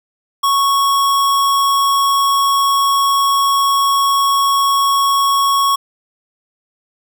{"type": "tone", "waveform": "square", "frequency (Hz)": 1107, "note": "C#6", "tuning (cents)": -3, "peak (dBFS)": -12, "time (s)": [0.43, 5.76], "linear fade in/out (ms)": 10, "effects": ["8-bit"]}